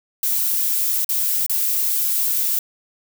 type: noise with dropouts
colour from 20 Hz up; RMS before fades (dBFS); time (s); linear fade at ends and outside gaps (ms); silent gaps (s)
violet; -20; 0.23-2.59; 2; 1.046-1.091 / 1.464-1.496
effects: none

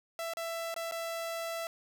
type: tone with dropouts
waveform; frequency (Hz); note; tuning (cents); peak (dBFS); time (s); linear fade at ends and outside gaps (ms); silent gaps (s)
sawtooth; 665; E5; +15; -31; 0.19-1.67; 1; 0.336-0.37 / 0.742-0.763 / 0.912-0.921
effects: none

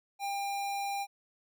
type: tone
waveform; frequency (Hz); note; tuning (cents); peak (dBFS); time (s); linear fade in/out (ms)
square; 799; G5; +33; -33; 0.19-1.07; 50
effects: none

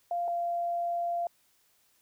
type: tone pair in turn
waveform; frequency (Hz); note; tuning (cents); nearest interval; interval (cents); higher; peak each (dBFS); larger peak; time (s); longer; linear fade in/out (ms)
sine; 695 / 690.6; F5 / F5; -9 / -20; unison; 11; first; -28; neither; 0.11-0.28 / 0.28-1.27; second; 2
effects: white hiss -68 dBFS RMS until 2.01 s

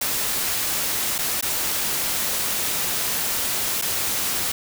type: noise with dropouts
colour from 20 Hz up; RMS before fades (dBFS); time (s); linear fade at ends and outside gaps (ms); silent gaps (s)
white; -24; 0.01-4.52; 5; 1.182-1.186 / 1.411-1.425 / 3.815-3.821
effects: none

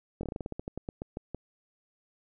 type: slowing click train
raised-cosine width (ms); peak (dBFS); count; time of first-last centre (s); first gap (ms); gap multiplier
2; -22; 16; 0.21-1.347; 22; 1.16
effects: none

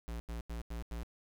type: tone bursts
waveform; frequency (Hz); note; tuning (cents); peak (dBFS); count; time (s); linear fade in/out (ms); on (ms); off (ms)
square; 57.7; A#1; -17; -39; 5; 0.08-1.032; 0; 120; 88
effects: none

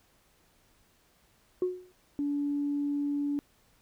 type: tone with exponential decay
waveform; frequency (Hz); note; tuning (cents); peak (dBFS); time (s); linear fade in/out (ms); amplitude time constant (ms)
sine; 364.6; F#4; -25; -21; 1.62-1.92; 2; 64
type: tone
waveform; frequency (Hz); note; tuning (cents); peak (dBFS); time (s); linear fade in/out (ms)
sine; 287.4; D4; -37; -27; 2.19-3.39; 0
effects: tanh soft clip ceiling -21 dBFS + pink hiss -66 dBFS RMS until 3.81 s

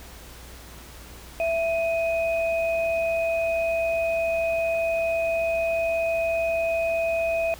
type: tone pair together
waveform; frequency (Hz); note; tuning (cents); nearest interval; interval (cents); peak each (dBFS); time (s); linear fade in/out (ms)
sine; 663 / 2503; E5 / D#7; +10 / +10; octave + major seventh; 2300; -22 / -30; 1.4-7.54; 0
effects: added 60 Hz sine -45 dBFS peak until 7.59 s + pink hiss -45 dBFS RMS until 7.59 s

